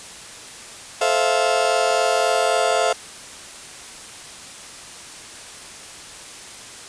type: chord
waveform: 35% pulse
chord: F major seventh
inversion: first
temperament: just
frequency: 436.5 / 523.8 / 654.8 / 698.5 Hz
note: A4 / C5 / E5 / F5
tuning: -14 / +2 / -12 / 0 cents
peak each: -23 / -22 / -20 / -19 dBFS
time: 1.01-2.93 s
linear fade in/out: 5 ms
effects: white hiss -38 dBFS RMS until 6.88 s + resampled to 22050 Hz